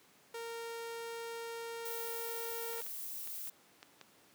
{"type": "tone", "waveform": "sawtooth", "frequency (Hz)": 462.2, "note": "A#4", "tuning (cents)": -15, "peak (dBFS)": -37, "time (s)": [0.34, 2.81], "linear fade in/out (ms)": 5}
{"type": "noise", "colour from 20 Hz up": "violet", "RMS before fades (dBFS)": -43, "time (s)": [1.85, 3.5], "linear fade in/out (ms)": 5}
{"type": "clicks", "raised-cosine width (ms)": 0.2, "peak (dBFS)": -32, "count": 8, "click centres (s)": [2.733, 2.782, 2.817, 2.865, 3.274, 3.474, 3.829, 4.013]}
{"effects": ["pink hiss -64 dBFS RMS until 4.34 s", "high-pass 200 Hz 12 dB/octave"]}